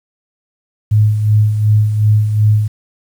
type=tone with tremolo; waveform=sine; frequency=106.5 Hz; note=G#2; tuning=44 cents sharp; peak=-6 dBFS; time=0.91-2.68 s; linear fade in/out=10 ms; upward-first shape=sine; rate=2.7 Hz; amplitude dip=55%; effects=7-bit